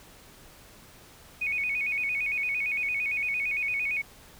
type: tone with vibrato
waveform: sine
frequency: 2349 Hz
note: D7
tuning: in tune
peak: -26 dBFS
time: 1.41-4.02 s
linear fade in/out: 10 ms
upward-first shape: square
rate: 8.8 Hz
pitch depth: 97 cents each way
effects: pink hiss -52 dBFS RMS until 4.39 s